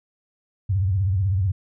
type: tone with vibrato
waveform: sine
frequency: 95.5 Hz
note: G2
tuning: 45 cents flat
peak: -18 dBFS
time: 0.69-1.52 s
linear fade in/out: 10 ms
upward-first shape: sine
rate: 16 Hz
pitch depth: 150 cents each way
effects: none